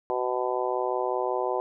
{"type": "harmonic tone", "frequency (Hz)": 125.4, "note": "B2", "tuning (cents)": 27, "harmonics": [3, 4, 5, 6, 7, 8], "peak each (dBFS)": [-30, -31, -32, -33, -33, -34], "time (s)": [0.1, 1.6], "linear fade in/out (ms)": 0, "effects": []}